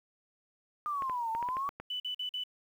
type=exponential two-way sweep; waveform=sine; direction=down then up; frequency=1222 to 886 to 1143 Hz; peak=-31 dBFS; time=0.86-1.69 s; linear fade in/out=0 ms; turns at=1.31 s
type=clicks; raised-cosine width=0.5 ms; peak=-26 dBFS; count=8; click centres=1.022 / 1.097 / 1.35 / 1.427 / 1.488 / 1.569 / 1.691 / 1.8 s
type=tone bursts; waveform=sine; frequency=2988 Hz; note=F#7; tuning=16 cents sharp; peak=-33 dBFS; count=4; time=1.9-2.438 s; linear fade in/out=5 ms; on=100 ms; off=46 ms
effects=10-bit